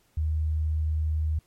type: tone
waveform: sine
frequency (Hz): 77.78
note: D#2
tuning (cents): 0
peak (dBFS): -23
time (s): 0.17-1.39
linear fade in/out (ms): 5
effects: pink hiss -66 dBFS RMS until 1.46 s + MP3 64 kbps